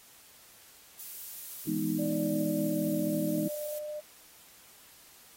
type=noise; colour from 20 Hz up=violet; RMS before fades=-41 dBFS; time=0.99-3.79 s; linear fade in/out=5 ms
type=chord; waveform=sine; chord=E major seventh; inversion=none; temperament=equal; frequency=164.81 / 207.7 / 246.9 / 311.1 Hz; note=E3 / G#3 / B3 / D#4; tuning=0 / 0 / 0 / 0 cents; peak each=-36 / -34 / -36 / -31 dBFS; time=1.67-3.48 s; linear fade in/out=5 ms
type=tone with pitch glide; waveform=sine; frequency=588 to 601.4 Hz; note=D5 to D5; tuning=+2 to +41 cents; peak=-35 dBFS; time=1.98-4.01 s; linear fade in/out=20 ms; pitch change=+39 cents; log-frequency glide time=2.97-3.86 s
effects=white hiss -56 dBFS RMS until 5.36 s + AAC 48 kbps